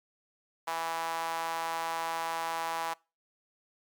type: tone with high-pass filter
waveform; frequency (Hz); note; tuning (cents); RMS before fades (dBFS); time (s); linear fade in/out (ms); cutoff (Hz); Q
sawtooth; 164.7; E3; -1; -34; 0.67-2.94; 10; 880; 3.2
effects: noise-tail reverb RT60 0.3 s tail -25 dB re dry + Opus 48 kbps